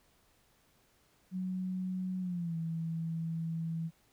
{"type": "tone with pitch glide", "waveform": "sine", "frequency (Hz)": [185, 163.87], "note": ["F#3", "E3"], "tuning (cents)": [0, -10], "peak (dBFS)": -33, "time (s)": [1.31, 3.91], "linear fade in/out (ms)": 50, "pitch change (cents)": -210, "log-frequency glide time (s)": [2.2, 2.56], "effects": ["pink hiss -69 dBFS RMS until 4.12 s"]}